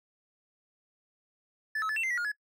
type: tone with pitch steps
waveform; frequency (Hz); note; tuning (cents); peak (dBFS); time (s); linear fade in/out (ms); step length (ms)
triangle; 1743 / 1290 / 1733 / 2696 / 2081 / 1939 / 1426 / 1693; A6 / E6 / A6 / E7 / C7 / B6 / F6 / G#6; -17 / -38 / -27 / +38 / -10 / -32 / +36 / +33; -27; 1.75-2.318; 5; 71
effects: noise-tail reverb RT60 0.1 s tail -23 dB re dry